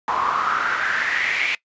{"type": "noise with band-pass filter sweep", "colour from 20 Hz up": "pink", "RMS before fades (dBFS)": -22, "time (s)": [0.08, 1.55], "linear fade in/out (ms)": 0, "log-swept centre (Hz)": [1000, 2400], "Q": 6.2, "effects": ["noise-tail reverb RT60 0.1 s tail -21 dB re dry", "resampled to 16000 Hz"]}